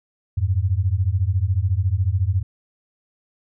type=beating tone pair; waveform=sine; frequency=87.31 / 101.31 Hz; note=F2 / G#2; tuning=0 / -42 cents; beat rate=14 Hz; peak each=-20 dBFS; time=0.37-2.43 s; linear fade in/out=10 ms; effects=none